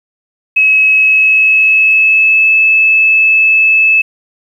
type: tone with pitch glide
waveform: sine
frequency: 2568 to 2610 Hz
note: E7 to E7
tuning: -46 to -18 cents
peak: -5 dBFS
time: 0.56-4.02 s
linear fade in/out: 10 ms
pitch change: +28 cents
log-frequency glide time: 0.92-2.52 s
effects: 7-bit